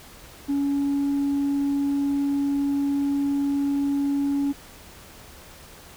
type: tone with tanh clipping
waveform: triangle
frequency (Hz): 281.3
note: C#4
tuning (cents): +26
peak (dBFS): -21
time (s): 0.48-4.53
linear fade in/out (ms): 20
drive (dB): 6
effects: added 72 Hz sine -56 dBFS peak until 5.96 s + pink hiss -46 dBFS RMS until 5.96 s